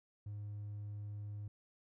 triangle tone, 103.5 Hz, G#2, 5 cents flat, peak -39 dBFS, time 0.26-1.48 s, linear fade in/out 5 ms, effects tanh soft clip ceiling -37 dBFS

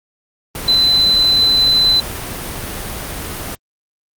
sine tone in noise, 4030 Hz, B7, 34 cents sharp, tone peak -9 dBFS, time 0.68-2 s, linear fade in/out 2 ms, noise pink, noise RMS -25 dBFS, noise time 0.55-3.55 s, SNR +13 dB, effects Opus 32 kbps

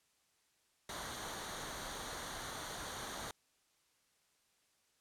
pink noise with comb filter, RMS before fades -44 dBFS, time 0.89-3.31 s, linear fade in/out 2 ms, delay 0.39 ms, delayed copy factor -0.6, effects white hiss -75 dBFS RMS until 5 s + low-pass 10000 Hz 12 dB/octave

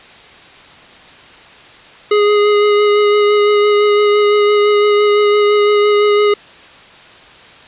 square tone with vibrato, 415.3 Hz, G#4, in tune, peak -9 dBFS, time 2.11-6.34 s, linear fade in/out 5 ms, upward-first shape sine, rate 5.9 Hz, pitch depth 13 cents each way, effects white hiss -39 dBFS RMS until 7.67 s + resampled to 8000 Hz

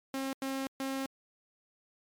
sawtooth tone bursts at uneven times, 268.6 Hz, C4, 46 cents sharp, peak -29 dBFS, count 3, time 0.14-0.33 / 0.42-0.67 / 0.8-1.06 s, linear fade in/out 2 ms, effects MP3 96 kbps

